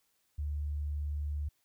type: tone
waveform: sine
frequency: 73.5 Hz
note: D2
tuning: 2 cents sharp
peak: -32 dBFS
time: 0.38-1.49 s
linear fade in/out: 10 ms
effects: white hiss -75 dBFS RMS until 1.64 s